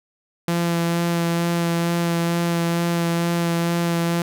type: tone with vibrato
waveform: sawtooth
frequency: 170 Hz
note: F3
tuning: 46 cents flat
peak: -15 dBFS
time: 0.48-4.22 s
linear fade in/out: 2 ms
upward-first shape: sine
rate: 2.2 Hz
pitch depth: 12 cents each way
effects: none